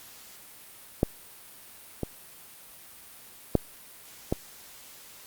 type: clicks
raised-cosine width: 2 ms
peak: -7 / -15 / -6 / -11 dBFS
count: 4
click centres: 1.031 / 2.033 / 3.553 / 4.325 s
effects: white hiss -49 dBFS RMS until 5.26 s + Opus 48 kbps